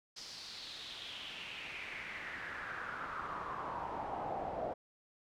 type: noise with band-pass filter sweep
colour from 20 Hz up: brown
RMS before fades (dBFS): -43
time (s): 0.16-4.74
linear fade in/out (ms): 10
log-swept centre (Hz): 5100 to 630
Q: 4.3
effects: none